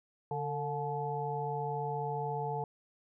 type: harmonic tone with a mistuned harmonic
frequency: 143.9 Hz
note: D3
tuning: 35 cents flat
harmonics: 1 / 3 / 5 / 6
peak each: -38 / -38 / -40 / -37 dBFS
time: 0.31-2.64 s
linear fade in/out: 2 ms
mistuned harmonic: 3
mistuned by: +58 cents
effects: none